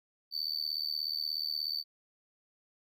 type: tone with amplitude modulation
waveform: triangle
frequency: 4549 Hz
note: C#8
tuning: 44 cents sharp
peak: -27 dBFS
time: 0.31-1.84 s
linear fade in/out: 50 ms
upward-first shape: sine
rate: 76.7 Hz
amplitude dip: 95%
effects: none